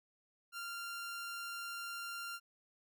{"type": "tone", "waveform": "sawtooth", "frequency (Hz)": 1388, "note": "F6", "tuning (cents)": -11, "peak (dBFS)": -38, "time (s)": [0.52, 2.4], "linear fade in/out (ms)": 50, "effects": []}